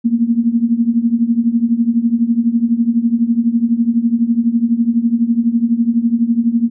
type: tone with tremolo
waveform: sine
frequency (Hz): 233.1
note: A#3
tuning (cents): 0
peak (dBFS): -7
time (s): 0.04-6.7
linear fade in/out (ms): 20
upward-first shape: triangle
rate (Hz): 12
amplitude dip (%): 90
effects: none